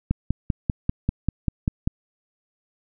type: click train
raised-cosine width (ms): 5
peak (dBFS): -8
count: 10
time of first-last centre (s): 0.11-1.875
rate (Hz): 5.1
effects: none